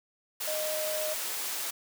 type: tone in noise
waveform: sine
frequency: 618 Hz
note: D#5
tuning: 12 cents flat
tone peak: -31 dBFS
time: 0.47-1.14 s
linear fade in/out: 10 ms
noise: white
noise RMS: -34 dBFS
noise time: 0.4-1.71 s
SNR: 0 dB
effects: high-pass 400 Hz 12 dB/octave